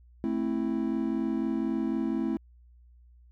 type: chord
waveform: triangle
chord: A minor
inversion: none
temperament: just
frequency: 220 / 264 / 330 Hz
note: A3 / C4 / E4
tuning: 0 / +16 / +2 cents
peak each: -29 dBFS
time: 0.24-2.37 s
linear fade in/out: 0 ms
effects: added 60 Hz sine -53 dBFS peak until 3.31 s